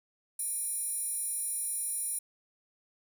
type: tone with high-pass filter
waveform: square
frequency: 798 Hz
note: G5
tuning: 31 cents sharp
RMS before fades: -34 dBFS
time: 0.39-2.19 s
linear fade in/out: 5 ms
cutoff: 10000 Hz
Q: 9.3
effects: none